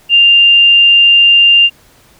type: tone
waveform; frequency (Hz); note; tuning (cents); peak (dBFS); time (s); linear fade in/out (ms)
sine; 2794; F7; 0; -3; 0.09-1.7; 50
effects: pink hiss -46 dBFS RMS until 2.19 s